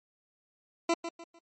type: tone with echo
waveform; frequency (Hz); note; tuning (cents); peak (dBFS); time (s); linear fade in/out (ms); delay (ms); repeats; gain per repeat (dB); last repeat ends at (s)
20% pulse; 336.3; E4; +35; -19; 0.89-0.94; 5; 150; 3; -10; 1.39
effects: MP3 32 kbps